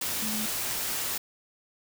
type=tone in noise; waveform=sine; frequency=215.3 Hz; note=A3; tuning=37 cents flat; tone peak=-33 dBFS; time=0.22-0.46 s; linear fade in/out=5 ms; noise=white; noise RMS=-31 dBFS; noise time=0.01-1.18 s; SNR=-5 dB; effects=none